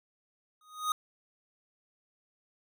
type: tone with exponential growth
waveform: square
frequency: 1244.5 Hz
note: D#6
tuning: in tune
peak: -25 dBFS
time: 0.61-0.92 s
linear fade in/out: 2 ms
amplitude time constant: 67 ms
effects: none